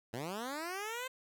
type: linear sweep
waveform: 10% pulse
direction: up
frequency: 107.9 to 526 Hz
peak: -30 dBFS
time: 0.13-1.08 s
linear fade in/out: 10 ms
effects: none